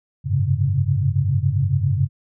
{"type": "tone cluster", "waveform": "sine", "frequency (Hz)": [93.3, 103.9, 133.3, 140.6], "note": ["F#2", "G#2", "C3", "C#3"], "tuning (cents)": [15, 1, 33, 25], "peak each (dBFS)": -22, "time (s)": [0.24, 2.09], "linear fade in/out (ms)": 50, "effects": []}